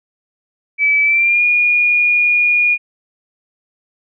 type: tone with pitch glide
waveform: sine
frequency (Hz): 2300 to 2437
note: D7 to D#7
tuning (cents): -37 to -37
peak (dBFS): -10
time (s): 0.78-2.78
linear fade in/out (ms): 50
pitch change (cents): +100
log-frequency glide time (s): 1.03-1.43
effects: none